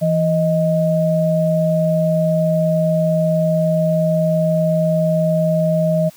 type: tone pair together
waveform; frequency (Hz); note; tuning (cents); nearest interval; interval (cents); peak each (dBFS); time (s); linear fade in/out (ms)
sine; 165.9 / 625.4; E3 / D#5; +11 / +9; octave + major seventh; 2298; -16; 0.01-6.1; 20
effects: white hiss -46 dBFS RMS until 6.16 s